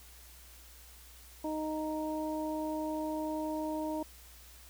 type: harmonic tone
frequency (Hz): 310.3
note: D#4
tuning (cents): -5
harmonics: 1 / 2 / 3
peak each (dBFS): -35 / -38 / -40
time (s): 1.44-4.03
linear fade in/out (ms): 5
effects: added 60 Hz sine -55 dBFS peak until 4.69 s + white hiss -56 dBFS RMS until 4.69 s